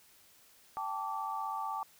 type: chord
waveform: sine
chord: G suspended second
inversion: none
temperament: equal with one note detuned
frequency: 784 / 880 / 1159.8 Hz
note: G5 / A5 / D6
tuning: 0 / 0 / -22 cents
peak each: -40 / -38 / -38 dBFS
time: 0.77-1.83 s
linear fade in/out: 0 ms
effects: white hiss -62 dBFS RMS until 1.99 s